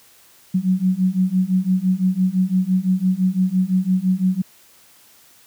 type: beating tone pair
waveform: sine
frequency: 182.6 / 188.5 Hz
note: F#3 / F#3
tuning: -23 / +32 cents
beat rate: 5.9 Hz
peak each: -19 / -18 dBFS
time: 0.54-4.42 s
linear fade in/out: 10 ms
effects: white hiss -51 dBFS RMS until 5.46 s + high-pass 60 Hz 12 dB/octave